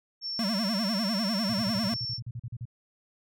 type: tone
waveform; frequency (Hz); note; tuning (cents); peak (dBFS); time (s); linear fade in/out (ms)
sine; 5430; F8; -50; -31; 0.21-2.2; 50
type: tone with vibrato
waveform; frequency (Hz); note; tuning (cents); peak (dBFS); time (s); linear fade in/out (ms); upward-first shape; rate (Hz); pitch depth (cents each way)
square; 210; G#3; +19; -28; 0.39-1.94; 2; sine; 10; 200
type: tone bursts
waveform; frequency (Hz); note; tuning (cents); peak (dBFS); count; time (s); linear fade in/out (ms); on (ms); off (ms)
sine; 118.9; A#2; +35; -33; 14; 1.49-2.654; 5; 46; 40
effects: none